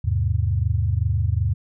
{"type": "tone cluster", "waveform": "sine", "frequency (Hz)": [79.4, 101.8, 127.3], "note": ["D#2", "G#2", "C3"], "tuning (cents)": [36, -34, -47], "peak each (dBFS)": [-22, -21, -26], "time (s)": [0.04, 1.54], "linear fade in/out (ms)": 10, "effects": []}